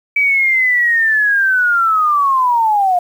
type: linear sweep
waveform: sine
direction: down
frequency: 2300 to 698.5 Hz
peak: -10 dBFS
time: 0.16-2.99 s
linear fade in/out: 5 ms
effects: 7-bit